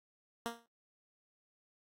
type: tone with exponential decay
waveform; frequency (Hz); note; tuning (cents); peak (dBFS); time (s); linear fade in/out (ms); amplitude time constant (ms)
10% pulse; 233.1; A#3; 0; -25; 0.46-0.66; 0; 42
effects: AAC 48 kbps